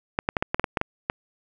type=clicks; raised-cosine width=0.5 ms; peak=-7 dBFS; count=10; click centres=0.189 / 0.289 / 0.368 / 0.425 / 0.545 / 0.596 / 0.642 / 0.772 / 0.814 / 1.099 s; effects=none